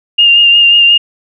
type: tone with vibrato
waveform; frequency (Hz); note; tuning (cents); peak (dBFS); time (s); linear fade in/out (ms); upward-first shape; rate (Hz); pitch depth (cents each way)
sine; 2813; F7; +12; -3; 0.18-0.98; 10; sine; 5.6; 22
effects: none